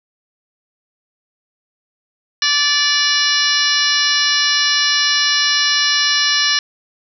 harmonic tone with a mistuned harmonic, 582 Hz, D5, 16 cents flat, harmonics 2 / 3 / 4 / 5 / 6 / 7 / 8 / 9 / 10, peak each -26 / -19 / -26 / -21 / -24 / -19 / -28 / -19 / -23 dBFS, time 2.42-6.59 s, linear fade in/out 2 ms, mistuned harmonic 10, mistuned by -37 cents, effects none

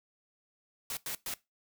white noise bursts at uneven times, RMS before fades -37 dBFS, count 3, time 0.9-0.97 / 1.06-1.15 / 1.26-1.34 s, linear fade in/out 2 ms, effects noise-tail reverb RT60 0.2 s tail -19 dB re dry

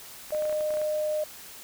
clicks, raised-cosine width 0.5 ms, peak -27 dBFS, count 11, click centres 0.306 / 0.348 / 0.423 / 0.454 / 0.496 / 0.527 / 0.608 / 0.706 / 0.739 / 0.771 / 0.816 s
sine tone, 610 Hz, D#5, 34 cents flat, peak -25 dBFS, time 0.32-1.24 s, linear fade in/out 5 ms
effects white hiss -45 dBFS RMS until 1.63 s

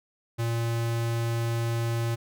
square tone, 116.1 Hz, A#2, 7 cents flat, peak -26 dBFS, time 0.38-2.16 s, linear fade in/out 20 ms, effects none

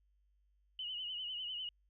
sine tone with vibrato, 2960 Hz, F#7, in tune, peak -39 dBFS, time 0.79-1.69 s, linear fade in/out 2 ms, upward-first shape sine, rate 10 Hz, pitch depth 64 cents each way, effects added 50 Hz sine -70 dBFS peak until 1.89 s

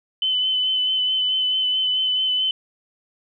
sine tone with vibrato, 3031 Hz, F#7, 41 cents sharp, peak -18 dBFS, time 0.22-2.51 s, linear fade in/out 2 ms, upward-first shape sine, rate 4.6 Hz, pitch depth 20 cents each way, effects none

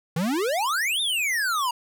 square exponential two-way sweep, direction up then down, 152.3 to 3729 to 934 Hz, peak -23 dBFS, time 0.16-1.71 s, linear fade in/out 5 ms, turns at 1.01 s, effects none

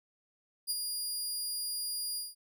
20% pulse tone with ADSR envelope, 4840 Hz, D#8, 49 cents flat, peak -23 dBFS, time 0.67-2.35 s, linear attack 34 ms, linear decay 32 ms, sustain -5 dB, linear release 180 ms, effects none

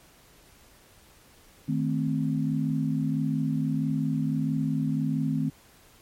sine chord, A diminished, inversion second, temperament equal, 155.56 / 220 / 261.6 Hz, Eb3 / A3 / C4, 0 / 0 / 0 cents, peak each -27 / -30 / -28 dBFS, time 1.68-5.5 s, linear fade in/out 10 ms, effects pink hiss -56 dBFS RMS until 6.01 s + MP3 64 kbps

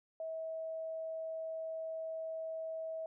sine tone, 645 Hz, E5, 38 cents flat, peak -38 dBFS, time 0.2-3.06 s, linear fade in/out 2 ms, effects none

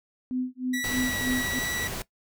sine tone with tremolo, 253.9 Hz, B3, 48 cents sharp, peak -24 dBFS, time 0.31-1.59 s, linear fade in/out 0 ms, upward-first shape sine, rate 3.2 Hz, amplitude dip 100%
sawtooth tone with vibrato, 1943 Hz, B6, 29 cents flat, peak -26 dBFS, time 0.73-1.88 s, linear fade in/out 10 ms, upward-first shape sine, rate 1.3 Hz, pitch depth 8 cents each way
pink noise, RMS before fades -34 dBFS, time 0.84-2.02 s, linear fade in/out 0 ms
effects noise-tail reverb RT60 0.1 s tail -18 dB re dry

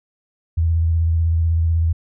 sine tone with vibrato, 82.4 Hz, E2, in tune, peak -14 dBFS, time 0.57-1.93 s, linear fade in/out 10 ms, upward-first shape square, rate 16 Hz, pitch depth 28 cents each way, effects none

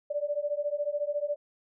sine beating tone pair, 578 / 592 Hz, D5 / D5, -28 / +14 cents, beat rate 14 Hz, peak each -31 dBFS, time 0.1-1.36 s, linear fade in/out 10 ms, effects none

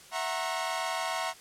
sawtooth chord, F# dominant seventh, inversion third, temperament equal with one note detuned, 659.3 / 740 / 932.3 / 1086.5 Hz, E5 / F#5 / A#5 / C#6, 0 / 0 / 0 / -35 cents, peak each -32 dBFS, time 0.11-1.34 s, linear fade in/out 50 ms, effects white hiss -52 dBFS RMS until 1.4 s + low-pass 10000 Hz 12 dB/octave

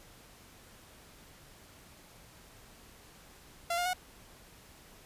sawtooth tone with pitch steps, 686 / 708.1 / 731 Hz, F5 / F5 / F#5, -31 / +24 / -21 cents, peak -26 dBFS, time 3.7-3.934 s, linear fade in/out 5 ms, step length 78 ms, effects pink hiss -56 dBFS RMS until 5.05 s + resampled to 32000 Hz

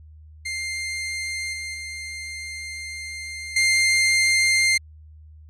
sawtooth tone with level steps, 2102 Hz, C7, 7 cents sharp, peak -23 / -26 / -28 / -13 dBFS, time 0.45-4.78 s, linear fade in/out 10 ms, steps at 1.53 / 1.74 / 3.56 s, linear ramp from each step 5 ms, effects added 77 Hz sine -43 dBFS peak until 5.49 s + resampled to 24000 Hz

